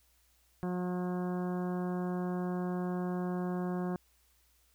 harmonic tone, 180 Hz, F#3, 47 cents flat, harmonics 1 / 2 / 3 / 4 / 5 / 6 / 7 / 8 / 9, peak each -33 / -38 / -46 / -44 / -51 / -48 / -55 / -55 / -54 dBFS, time 0.63-3.96 s, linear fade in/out 0 ms, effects added 60 Hz sine -70 dBFS peak until 4.74 s + white hiss -70 dBFS RMS until 4.74 s

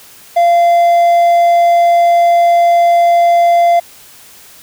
triangle tone, 689 Hz, F5, 24 cents flat, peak -4 dBFS, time 0.36-3.8 s, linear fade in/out 10 ms, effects white hiss -39 dBFS RMS until 4.62 s

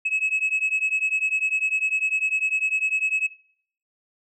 sine beating tone pair, 2569 / 2579 Hz, E7 / E7, -45 / -39 cents, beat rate 10 Hz, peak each -23 dBFS, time 0.05-3.27 s, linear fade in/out 10 ms, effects noise-tail reverb RT60 0.6 s tail -20 dB re dry + tanh soft clip ceiling -17 dBFS

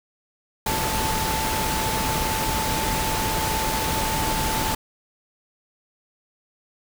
sine tone in noise, 880 Hz, A5, in tune, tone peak -27 dBFS, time 0.66-4.75 s, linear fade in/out 5 ms, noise pink, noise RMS -25 dBFS, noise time 0.66-4.75 s, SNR -5 dB, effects none

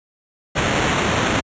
pink noise with sample-and-hold, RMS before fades -18 dBFS, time 0.55-1.41 s, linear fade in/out 20 ms, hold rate 4900 Hz, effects high-pass 80 Hz 12 dB/octave + resampled to 16000 Hz

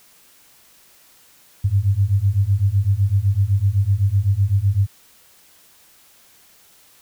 sine beating tone pair, 95.1 / 103 Hz, F#2 / G#2, +48 / -14 cents, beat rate 7.9 Hz, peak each -18 / -17 dBFS, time 1.64-4.87 s, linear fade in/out 10 ms, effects white hiss -52 dBFS RMS until 7.01 s

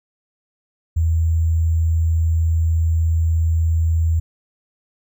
sine tone with sample-and-hold, 81.7 Hz, E2, 15 cents flat, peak -14 dBFS, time 0.96-4.2 s, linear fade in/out 10 ms, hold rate 7350 Hz, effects none

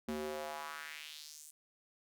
square tone with high-pass filter sweep, 75.9 Hz, D#2, 42 cents flat, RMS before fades -44 dBFS, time 0.08-1.51 s, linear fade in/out 5 ms, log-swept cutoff 240 to 8900 Hz, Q 2.4, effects none

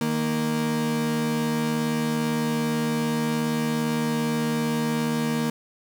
35% pulse tone pair together, 155.6 / 233.1 Hz, D#3 / A#3, 0 / 0 cents, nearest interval perfect fifth, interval 700 cents, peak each -27 / -22 dBFS, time 0.01-5.5 s, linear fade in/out 2 ms, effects none

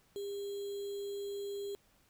sine tone with sample-and-hold, 401.8 Hz, G4, 43 cents sharp, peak -37 dBFS, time 0.16-1.75 s, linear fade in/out 0 ms, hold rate 3675 Hz, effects pink hiss -69 dBFS RMS until 2.09 s

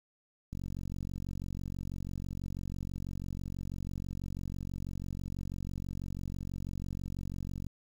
click train, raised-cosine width 5 ms, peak -27 dBFS, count 330, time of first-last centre 0.53-7.667 s, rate 46.1 Hz, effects 9-bit

